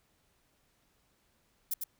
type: noise with echo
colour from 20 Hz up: violet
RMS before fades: -32 dBFS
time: 1.71-1.74 s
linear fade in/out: 5 ms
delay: 100 ms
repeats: 1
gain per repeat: -4 dB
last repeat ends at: 1.84 s
effects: pink hiss -72 dBFS RMS until 1.99 s